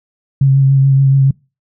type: tone with vibrato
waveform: sine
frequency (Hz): 136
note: C#3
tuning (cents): -33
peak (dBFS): -6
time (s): 0.41-1.31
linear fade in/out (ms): 5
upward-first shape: triangle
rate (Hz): 7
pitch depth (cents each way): 25
effects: noise-tail reverb RT60 0.3 s tail -25 dB re dry